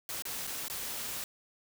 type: noise with dropouts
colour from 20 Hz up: white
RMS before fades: -38 dBFS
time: 0.09-1.24 s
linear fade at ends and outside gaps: 1 ms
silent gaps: 0.222-0.253 / 0.47-0.474 / 0.682-0.699 s
effects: none

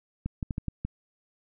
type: clicks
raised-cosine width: 5 ms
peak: -18 dBFS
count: 6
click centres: 0.26 / 0.428 / 0.508 / 0.581 / 0.683 / 0.85 s
effects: none

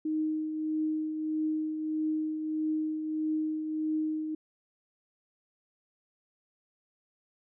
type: tone with tremolo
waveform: sine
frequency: 311.1 Hz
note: D#4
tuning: in tune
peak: -26 dBFS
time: 0.05-4.35 s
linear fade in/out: 5 ms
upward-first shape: triangle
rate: 1.6 Hz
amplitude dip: 50%
effects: none

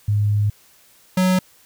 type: tone pair in turn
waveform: sine / square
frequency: 103.83 / 184.92 Hz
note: G#2 / F#3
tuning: 0 / -1 cents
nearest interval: minor seventh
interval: 999 cents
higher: second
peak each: -15 dBFS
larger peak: neither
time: 0.08-0.5 / 1.17-1.39 s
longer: first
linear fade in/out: 5 ms
effects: white hiss -53 dBFS RMS until 1.65 s

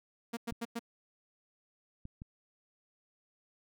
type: tone bursts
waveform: sawtooth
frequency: 232.9 Hz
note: A#3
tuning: 1 cent flat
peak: -31 dBFS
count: 4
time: 0.33-0.794 s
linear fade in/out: 10 ms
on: 41 ms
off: 100 ms
type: clicks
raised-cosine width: 5 ms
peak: -32 dBFS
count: 3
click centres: 0.523 / 2.054 / 2.219 s
effects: none

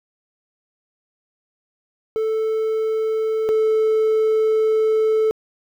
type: tone pair in turn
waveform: triangle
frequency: 440 / 437.6 Hz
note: A4 / A4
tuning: 0 / -9 cents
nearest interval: unison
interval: 9 cents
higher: first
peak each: -16 / -12 dBFS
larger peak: second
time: 2.16-3.49 / 3.49-5.31 s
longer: second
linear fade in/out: 0 ms
effects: tanh soft clip ceiling -8 dBFS + 9-bit

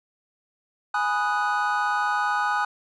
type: chord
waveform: triangle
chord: G# minor seventh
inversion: none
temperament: equal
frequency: 830.6 / 987.8 / 1244.5 / 1480 Hz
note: G#5 / B5 / D#6 / F#6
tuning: 0 / 0 / 0 / 0 cents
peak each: -24 / -29 / -25 / -25 dBFS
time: 0.94-2.65 s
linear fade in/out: 5 ms
effects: resampled to 22050 Hz

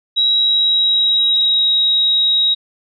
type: tone with pitch glide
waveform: sine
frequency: 3859 to 3810 Hz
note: B7 to A#7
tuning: -41 to +37 cents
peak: -11 dBFS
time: 0.16-2.55 s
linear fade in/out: 20 ms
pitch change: -22 cents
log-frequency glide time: 0.29-1.68 s
effects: none

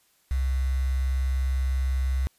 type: tone with quantisation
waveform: sine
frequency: 65.7 Hz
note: C2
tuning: 8 cents sharp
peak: -22 dBFS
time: 0.31-2.27 s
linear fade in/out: 0 ms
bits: 7
effects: white hiss -65 dBFS RMS until 2.38 s + resampled to 32000 Hz

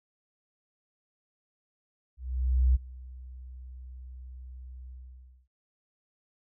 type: tone with ADSR envelope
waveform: sine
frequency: 63.3 Hz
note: B1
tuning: 43 cents sharp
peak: -18 dBFS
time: 2.17-5.48 s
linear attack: 580 ms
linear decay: 21 ms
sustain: -23 dB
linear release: 580 ms
effects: none

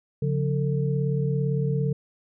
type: tone cluster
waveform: sine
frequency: 141 / 178.7 / 447.7 Hz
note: C#3 / F3 / A4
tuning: +30 / +40 / +30 cents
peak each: -23 / -29 / -30 dBFS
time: 0.22-1.93 s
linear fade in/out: 5 ms
effects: none

